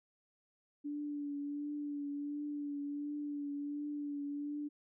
sine tone with vibrato, 289.9 Hz, D4, 22 cents flat, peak -37 dBFS, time 0.84-4.69 s, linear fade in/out 20 ms, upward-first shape triangle, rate 1.4 Hz, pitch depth 29 cents each way, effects none

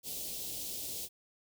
white band-stop noise, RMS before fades -40 dBFS, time 0.03-1.09 s, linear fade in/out 50 ms, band 630 to 3100 Hz, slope 24 dB/octave, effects none

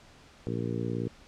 harmonic tone, 58.27 Hz, A#1, in tune, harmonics 2 / 3 / 4 / 5 / 6 / 7 / 8, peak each -34 / -36 / -37 / -38 / -39 / -39 / -40 dBFS, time 0.47-1.08 s, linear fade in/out 0 ms, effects pink hiss -55 dBFS RMS until 1.27 s + low-pass 6000 Hz 12 dB/octave

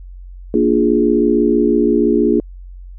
sine chord, Bb dominant seventh, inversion none, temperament equal, 233.1 / 293.7 / 349.2 / 415.3 Hz, Bb3 / D4 / F4 / Ab4, 0 / 0 / 0 / 0 cents, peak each -16 dBFS, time 0.54-2.4 s, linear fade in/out 2 ms, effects added 45 Hz sine -31 dBFS peak until 2.98 s

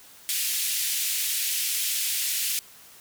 white band-pass noise, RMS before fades -27 dBFS, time 0.29-2.59 s, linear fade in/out 0 ms, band 2200 to 16000 Hz, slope 24 dB/octave, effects white hiss -50 dBFS RMS until 3 s

